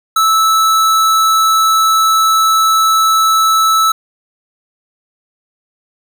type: tone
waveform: square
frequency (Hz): 1310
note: E6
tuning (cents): -11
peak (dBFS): -9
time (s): 0.16-3.92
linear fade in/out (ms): 5
effects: none